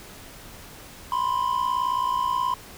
triangle tone pair together, 988 / 1046.7 Hz, B5 / C6, 0 / 0 cents, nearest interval minor second, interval 100 cents, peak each -23 dBFS, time 1.12-2.54 s, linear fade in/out 2 ms, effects pink hiss -44 dBFS RMS until 2.77 s

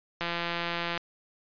click train, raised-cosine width 0.3 ms, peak -15 dBFS, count 132, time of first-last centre 0.21-0.976 s, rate 171 Hz, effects resampled to 11025 Hz

